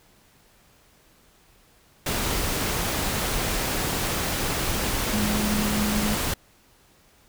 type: tone in noise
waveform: sine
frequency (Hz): 210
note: G#3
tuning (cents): +19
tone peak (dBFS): -24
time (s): 5.13-6.15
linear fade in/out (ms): 5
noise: pink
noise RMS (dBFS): -26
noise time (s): 2.06-6.34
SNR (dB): -1
effects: pink hiss -58 dBFS RMS until 7.28 s